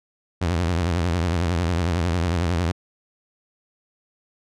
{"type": "tone with vibrato", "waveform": "sawtooth", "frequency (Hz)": 86.1, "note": "F2", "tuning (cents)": -24, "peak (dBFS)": -16, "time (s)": [0.41, 2.72], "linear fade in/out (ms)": 10, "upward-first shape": "triangle", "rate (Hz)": 11, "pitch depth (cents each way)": 150, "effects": ["low-pass 7000 Hz 12 dB/octave"]}